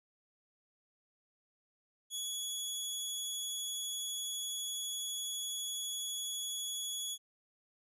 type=tone; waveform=20% pulse; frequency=3372 Hz; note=G#7; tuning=26 cents sharp; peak=-31 dBFS; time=2.1-7.18 s; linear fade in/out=50 ms; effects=none